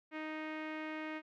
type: tone with low-pass filter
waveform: sawtooth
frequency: 311.1 Hz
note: D#4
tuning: in tune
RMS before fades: -42 dBFS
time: 0.11-1.22 s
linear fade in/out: 50 ms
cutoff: 2200 Hz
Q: 2.8
effects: none